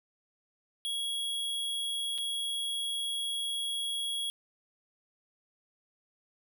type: tone with dropouts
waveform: square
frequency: 3322 Hz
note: G#7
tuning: in tune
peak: -32 dBFS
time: 0.85-4.3 s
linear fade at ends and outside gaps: 0 ms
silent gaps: 2.179-2.184 s
effects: none